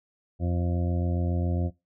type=harmonic tone; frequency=87.31 Hz; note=F2; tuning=in tune; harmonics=1 / 2 / 3 / 4 / 6 / 7 / 8; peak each=-25 / -31 / -35 / -37 / -41 / -42 / -43 dBFS; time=0.39-1.71 s; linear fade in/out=50 ms; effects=noise-tail reverb RT60 0.2 s tail -17 dB re dry